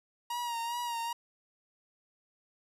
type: tone with vibrato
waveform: 45% pulse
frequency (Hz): 945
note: A#5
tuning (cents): +23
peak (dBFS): -33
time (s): 0.3-1.13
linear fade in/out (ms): 5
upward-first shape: sine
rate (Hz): 2.5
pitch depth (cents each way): 42
effects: resampled to 32000 Hz